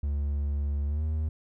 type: tone with pitch glide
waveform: triangle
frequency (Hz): 71.7 to 77.74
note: D2 to D#2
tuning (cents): -41 to -1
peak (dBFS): -24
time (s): 0.03-1.29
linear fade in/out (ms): 5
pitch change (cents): +140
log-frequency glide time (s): 0.87-1.03
effects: none